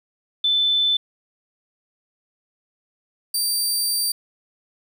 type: tone pair in turn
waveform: sine / 20% pulse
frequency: 3520 / 4670 Hz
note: A7 / D8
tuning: 0 / -11 cents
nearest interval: perfect fourth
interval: 489 cents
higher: second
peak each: -16 / -14 dBFS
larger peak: second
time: 0.44-0.97 / 3.34-4.12 s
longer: second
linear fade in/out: 5 ms
effects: 9-bit